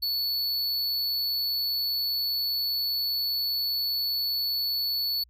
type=tone; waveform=square; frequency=4435 Hz; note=C#8; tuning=in tune; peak=-26 dBFS; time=0.02-5.24 s; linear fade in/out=10 ms; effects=added 60 Hz sine -56 dBFS peak until 5.29 s